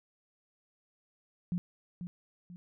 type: tone with echo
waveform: sine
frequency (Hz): 176.6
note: F3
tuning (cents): +20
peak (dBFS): -29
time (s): 1.52-1.58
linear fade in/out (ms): 0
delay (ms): 490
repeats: 2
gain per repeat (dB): -8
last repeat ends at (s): 2.56
effects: none